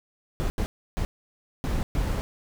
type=noise bursts at uneven times; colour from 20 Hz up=brown; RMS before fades=-26 dBFS; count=5; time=0.4-0.5 / 0.58-0.66 / 0.97-1.05 / 1.64-1.83 / 1.95-2.21 s; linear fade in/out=0 ms; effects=none